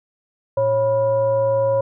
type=tone with frequency modulation; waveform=sine; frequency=547 Hz; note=C#5; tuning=23 cents flat; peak=-15 dBFS; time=0.57-1.81 s; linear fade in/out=5 ms; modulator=433 Hz; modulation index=0.51; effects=none